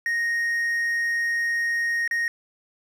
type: tone with dropouts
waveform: triangle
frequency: 1864.7 Hz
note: A#6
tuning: in tune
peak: -20 dBFS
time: 0.06-2.28 s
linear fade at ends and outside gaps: 1 ms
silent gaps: 2.077-2.111 s
effects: none